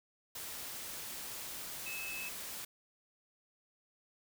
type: tone in noise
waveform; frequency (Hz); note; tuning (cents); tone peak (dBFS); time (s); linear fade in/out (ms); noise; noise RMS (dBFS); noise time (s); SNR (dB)
sine; 2599; E7; -25; -41; 1.86-2.29; 5; white; -44; 0.35-2.65; 0
effects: none